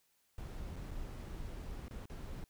brown noise with dropouts, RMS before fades -44 dBFS, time 0.38-2.44 s, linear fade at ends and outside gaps 1 ms, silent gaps 0.759-0.764 / 0.909-0.913 / 1.882-1.909 / 2.056-2.098 s, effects white hiss -75 dBFS RMS until 2.49 s

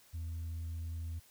sine tone, 82.5 Hz, E2, 2 cents sharp, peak -35 dBFS, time 0.13-1.2 s, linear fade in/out 20 ms, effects tanh soft clip ceiling -36 dBFS + white hiss -63 dBFS RMS until 1.3 s

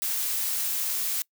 blue noise, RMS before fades -28 dBFS, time 0.02-1.22 s, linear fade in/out 0 ms, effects noise-tail reverb RT60 0.1 s tail -24 dB re dry

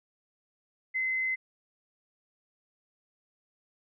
sine tone, 2052 Hz, C7, 34 cents flat, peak -27 dBFS, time 0.94-1.36 s, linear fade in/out 20 ms, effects none

